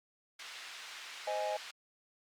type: band-pass noise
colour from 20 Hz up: pink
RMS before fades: -48 dBFS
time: 0.39-1.71 s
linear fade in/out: 5 ms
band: 1600 to 4900 Hz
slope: 12 dB/octave
type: chord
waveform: triangle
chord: Ab major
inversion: first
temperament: just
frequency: 519.1 / 623 / 830.6 Hz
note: C5 / Eb5 / Ab5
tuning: -14 / +2 / 0 cents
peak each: -39 / -34 / -35 dBFS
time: 1.27-1.57 s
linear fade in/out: 5 ms
effects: Opus 48 kbps